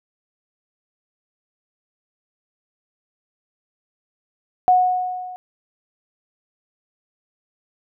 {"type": "tone with level ramp", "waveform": "sine", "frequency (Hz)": 732, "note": "F#5", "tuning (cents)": -19, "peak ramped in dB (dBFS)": [-9, -32], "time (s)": [4.68, 5.36], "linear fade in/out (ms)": 0, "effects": []}